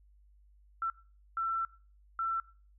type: tone bursts at uneven times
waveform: sine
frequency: 1342 Hz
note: E6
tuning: 31 cents sharp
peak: -30 dBFS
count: 3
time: 0.82-0.9 / 1.37-1.65 / 2.19-2.4 s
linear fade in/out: 2 ms
effects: noise-tail reverb RT60 0.4 s tail -21 dB re dry + added 50 Hz sine -59 dBFS peak until 2.78 s